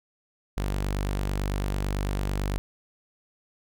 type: tone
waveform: sawtooth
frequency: 49 Hz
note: G1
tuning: in tune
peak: -22 dBFS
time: 0.57-2.58 s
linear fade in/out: 0 ms
effects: none